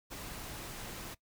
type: noise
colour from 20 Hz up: pink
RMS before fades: -44 dBFS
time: 0.1-1.15 s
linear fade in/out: 20 ms
effects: noise-tail reverb RT60 0.1 s tail -19 dB re dry